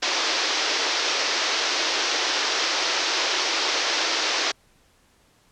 white band-pass noise, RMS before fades -24 dBFS, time 0.02-4.52 s, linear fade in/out 10 ms, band 300 to 5900 Hz, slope 48 dB/octave, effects pink hiss -60 dBFS RMS until 5.51 s + low-pass 11000 Hz 12 dB/octave

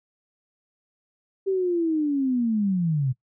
sine linear sweep, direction down, 392 to 124.2 Hz, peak -20 dBFS, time 1.46-3.13 s, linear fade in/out 20 ms, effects noise-tail reverb RT60 0.1 s tail -20 dB re dry

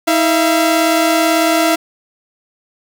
sawtooth tone pair together, 320.7 / 679.5 Hz, E4 / F5, -48 / -48 cents, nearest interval octave + minor second, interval 1300 cents, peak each -10 dBFS, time 0.07-1.76 s, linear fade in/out 10 ms, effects none

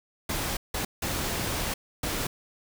pink noise bursts at uneven times, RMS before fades -30 dBFS, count 4, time 0.29-0.57 / 0.74-0.85 / 1.02-1.74 / 2.03-2.27 s, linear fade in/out 5 ms, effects none

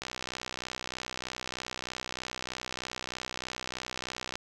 click train, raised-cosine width 0.2 ms, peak -18 dBFS, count 275, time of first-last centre 0.02-4.355 s, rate 63.2 Hz, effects none

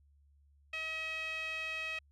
sawtooth tone with band-pass filter, 638 Hz, D#5, 43 cents sharp, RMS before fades -39 dBFS, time 0.73-1.99 s, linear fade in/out 5 ms, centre 2500 Hz, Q 5, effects added 71 Hz sine -63 dBFS peak until 2.11 s

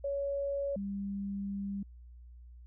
sine tone pair in turn, 560 / 198.73 Hz, C#5 / G3, +18 / +24 cents, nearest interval octave + tritone, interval 1794 cents, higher first, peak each -31 / -34 dBFS, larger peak first, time 0.04-0.76 / 0.76-1.83 s, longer second, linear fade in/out 5 ms, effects added 60 Hz sine -49 dBFS peak until 2.66 s

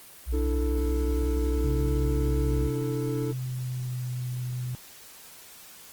sine tone with vibrato, 61.74 Hz, B1, in tune, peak -24 dBFS, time 0.26-2.71 s, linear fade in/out 50 ms, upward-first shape square, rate 11 Hz, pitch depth 73 cents each way
triangle chord, D suspended second, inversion none, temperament equal, 293.7 / 329.6 / 440 Hz, D4 / E4 / A4, 0 / 0 / 0 cents, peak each -31 / -33 / -30 dBFS, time 0.32-3.33 s, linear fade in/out 20 ms
sine tone with pitch glide, 133 to 124.81 Hz, C3 to B2, +29 to +19 cents, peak -29 dBFS, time 1.64-4.75 s, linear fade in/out 0 ms, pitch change -110 cents, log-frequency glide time 2-4.11 s
effects white hiss -48 dBFS RMS until 5.92 s + Opus 24 kbps

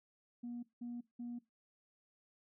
sine tone bursts, 240 Hz, B3, 49 cents flat, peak -40 dBFS, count 3, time 0.43-1.39 s, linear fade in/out 10 ms, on 200 ms, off 180 ms, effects noise-tail reverb RT60 0.2 s tail -19 dB re dry + tanh soft clip ceiling -38 dBFS

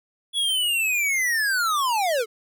square linear sweep, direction down, 3409 to 415.3 Hz, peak -21 dBFS, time 0.33-2.26 s, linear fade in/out 50 ms, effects none

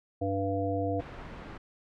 harmonic tone, 98 Hz, G2, in tune, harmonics 1 / 3 / 5 / 7, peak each -33 / -33 / -33 / -33 dBFS, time 0.21-1.01 s, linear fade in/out 10 ms
pink noise, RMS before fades -42 dBFS, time 0.99-1.58 s, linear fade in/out 10 ms
effects low-pass 2000 Hz 12 dB/octave

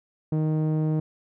sawtooth tone with low-pass filter, 155.56 Hz, D#3, in tune, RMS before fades -24 dBFS, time 0.32-1 s, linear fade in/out 5 ms, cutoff 450 Hz, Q 0.69, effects none

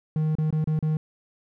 triangle tone with dropouts, 155.56 Hz, D#3, in tune, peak -19 dBFS, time 0.16-0.97 s, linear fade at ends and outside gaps 2 ms, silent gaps 0.353-0.384 / 0.506-0.526 / 0.642-0.673 / 0.791-0.826 s, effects none

